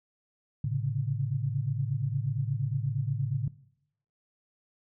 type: tone cluster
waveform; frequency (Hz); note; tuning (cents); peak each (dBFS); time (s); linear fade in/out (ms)
sine; 109.8 / 134.8 / 143.3; A2 / C#3 / D3; -3 / -48 / -42; -31; 0.64-3.48; 5
effects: noise-tail reverb RT60 0.8 s tail -20 dB re dry